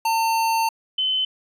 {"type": "tone pair in turn", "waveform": ["square", "sine"], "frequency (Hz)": [900, 3048], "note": ["A5", "G7"], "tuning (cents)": [39, -49], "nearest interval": "octave + major sixth", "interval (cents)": 2112, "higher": "second", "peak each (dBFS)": -19, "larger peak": "neither", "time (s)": [[0.05, 0.69], [0.98, 1.25]], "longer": "first", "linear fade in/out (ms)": 5, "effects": ["resampled to 32000 Hz"]}